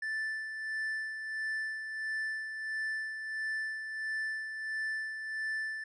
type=tone with tremolo; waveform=triangle; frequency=1760 Hz; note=A6; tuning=in tune; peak=-30 dBFS; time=0.02-5.84 s; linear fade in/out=5 ms; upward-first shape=sine; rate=1.5 Hz; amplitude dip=50%; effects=resampled to 24000 Hz